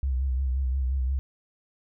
sine tone with vibrato, 65.41 Hz, C2, in tune, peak -23 dBFS, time 0.03-1.19 s, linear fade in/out 0 ms, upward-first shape sine, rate 5.7 Hz, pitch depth 71 cents each way, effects none

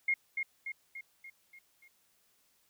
sine tone with echo, 2141 Hz, C7, 39 cents sharp, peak -26 dBFS, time 0.08-0.14 s, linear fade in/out 5 ms, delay 290 ms, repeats 6, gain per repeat -5 dB, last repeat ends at 1.88 s, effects white hiss -71 dBFS RMS until 2.69 s

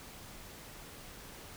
silence, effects pink hiss -50 dBFS RMS until 1.56 s

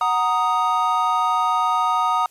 triangle chord, D# minor, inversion first, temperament equal, 740 / 932.3 / 1244.5 Hz, F#5 / A#5 / D#6, 0 / 0 / 0 cents, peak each -22 / -20 / -18 dBFS, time 0.01-2.26 s, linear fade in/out 2 ms, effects white hiss -55 dBFS RMS until 2.3 s + resampled to 32000 Hz

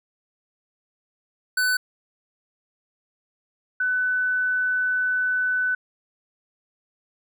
square / sine tone pair in turn, 1500 / 1500 Hz, F#6 / F#6, +23 / +23 cents, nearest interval unison, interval 0 cents, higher neither, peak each -20 dBFS, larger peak neither, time 1.57-1.77 / 3.8-5.75 s, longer second, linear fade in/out 5 ms, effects none

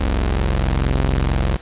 sawtooth tone pair together, 44.43 / 66.4 Hz, F1 / C2, +31 / +26 cents, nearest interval perfect fifth, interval 695 cents, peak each -15 dBFS, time 0-1.57 s, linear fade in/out 10 ms, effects pink hiss -41 dBFS RMS until 1.61 s + resampled to 8000 Hz

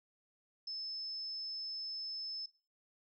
sine tone, 5240 Hz, E8, 11 cents flat, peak -39 dBFS, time 0.67-2.46 s, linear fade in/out 5 ms, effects noise-tail reverb RT60 0.4 s tail -17 dB re dry

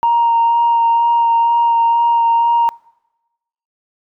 sine tone with vibrato, 932.3 Hz, A#5, in tune, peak -9 dBFS, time 0.03-2.69 s, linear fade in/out 0 ms, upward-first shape sine, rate 2.1 Hz, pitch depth 12 cents each way, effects noise-tail reverb RT60 1.0 s tail -24 dB re dry + tanh soft clip ceiling -6 dBFS

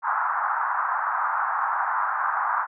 pink band-pass noise, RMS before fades -25 dBFS, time 0.02-2.67 s, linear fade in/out 50 ms, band 840 to 1500 Hz, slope 48 dB/octave, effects none

